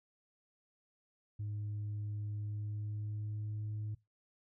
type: tone with pitch glide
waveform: sine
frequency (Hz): 104.4 to 106.41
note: G#2 to G#2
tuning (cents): +10 to +43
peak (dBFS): -35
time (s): 1.39-3.95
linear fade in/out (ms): 10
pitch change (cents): +33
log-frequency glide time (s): 2.37-3.72
effects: noise-tail reverb RT60 0.2 s tail -20 dB re dry + tanh soft clip ceiling -35 dBFS